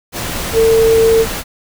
sine tone in noise, 450.8 Hz, A4, 42 cents sharp, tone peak -7 dBFS, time 0.53-1.26 s, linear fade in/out 50 ms, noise pink, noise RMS -21 dBFS, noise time 0.12-1.44 s, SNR +11 dB, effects none

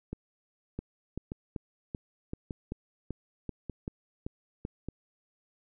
two click trains, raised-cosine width 3 ms, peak -23 / -22 dBFS, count 5 / 11, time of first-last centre 0.13-4.886 / 0.79-4.651 s, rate 0.841 / 2.59 Hz, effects none

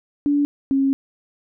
sine tone pair in turn, 288.3 / 271.9 Hz, D4 / C#4, -32 / -33 cents, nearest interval minor second, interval 101 cents, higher first, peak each -15 dBFS, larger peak neither, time 0.26-0.45 / 0.71-0.93 s, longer second, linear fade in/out 0 ms, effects none

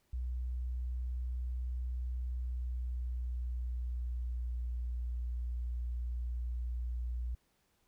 sine tone with pitch glide, 61.74 to 60.16 Hz, B1 to B1, 0 to -45 cents, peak -34 dBFS, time 0.13-7.35 s, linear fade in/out 5 ms, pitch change -45 cents, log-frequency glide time 2.24-4.83 s, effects pink hiss -75 dBFS RMS until 7.87 s

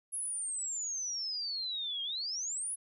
sine exponential two-way sweep, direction down then up, 10820 to 3200 to 10820 Hz, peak -34 dBFS, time 0.12-2.76 s, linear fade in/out 20 ms, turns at 2.03 s, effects none

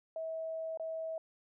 sine tone with dropouts, 646 Hz, E5, 35 cents flat, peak -36 dBFS, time 0.16-1.18 s, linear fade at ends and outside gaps 2 ms, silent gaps 0.774-0.797 s, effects none

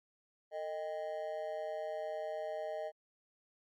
triangle tone with amplitude modulation, 622 Hz, D#5, 1 cent flat, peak -31 dBFS, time 0.51-2.92 s, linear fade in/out 50 ms, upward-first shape sine, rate 171 Hz, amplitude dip 90%, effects MP3 64 kbps

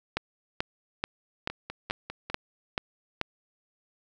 two click trains, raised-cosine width 0.3 ms, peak -11 / -20 dBFS, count 8 / 5, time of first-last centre 0.17-3.213 / 1.5-2.3 s, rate 2.3 / 5 Hz, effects none

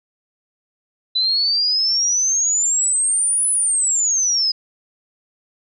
sine exponential two-way sweep, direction up then down, 3979 to 10130 to 4979 Hz, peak -15 dBFS, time 1.15-4.52 s, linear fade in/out 10 ms, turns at 3.5 s, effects none

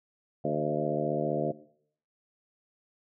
harmonic tone with a mistuned harmonic, 75.2 Hz, D2, 42 cents sharp, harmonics 2 / 3 / 4 / 5 / 6 / 7 / 8 / 9, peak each -35 / -35 / -35 / -35 / -35 / -35 / -35 / -35 dBFS, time 0.44-1.52 s, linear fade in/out 10 ms, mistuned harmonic 8, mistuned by +26 cents, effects noise-tail reverb RT60 0.6 s tail -17 dB re dry

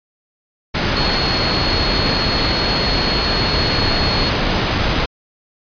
sine tone in noise, 4322 Hz, C#8, 45 cents flat, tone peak -20 dBFS, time 0.96-4.3 s, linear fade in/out 10 ms, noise pink, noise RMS -17 dBFS, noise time 0.74-5.06 s, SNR -6 dB, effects resampled to 11025 Hz

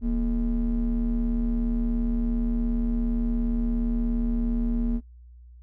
triangle ring-modulated tone, 98.4 Hz, G2, 7 cents sharp, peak -17 dBFS, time 0.01-5.01 s, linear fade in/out 50 ms, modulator 137 Hz, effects noise-tail reverb RT60 0.1 s tail -21 dB re dry + added 60 Hz sine -45 dBFS peak until 5.62 s

